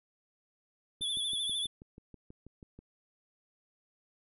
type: click train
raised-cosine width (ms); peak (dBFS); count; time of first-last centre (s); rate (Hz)
3; -37; 12; 1.01-2.79; 6.18
type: tone with vibrato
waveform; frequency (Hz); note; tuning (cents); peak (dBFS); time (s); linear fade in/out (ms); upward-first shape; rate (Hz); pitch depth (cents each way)
square; 3453; A7; -33; -32; 1.01-1.67; 10; sine; 13; 53
effects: resampled to 32000 Hz